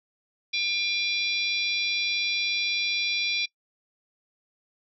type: harmonic tone with a mistuned harmonic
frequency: 797 Hz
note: G5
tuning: 28 cents sharp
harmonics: 3 / 4 / 5 / 6 / 7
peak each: -27 / -32 / -32 / -35 / -36 dBFS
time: 0.53-3.46 s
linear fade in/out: 10 ms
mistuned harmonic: 4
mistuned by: +130 cents
effects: noise-tail reverb RT60 0.1 s tail -21 dB re dry